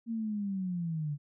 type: linear sweep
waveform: sine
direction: down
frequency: 232.7 to 141.9 Hz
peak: -31 dBFS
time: 0.06-1.18 s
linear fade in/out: 50 ms
effects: none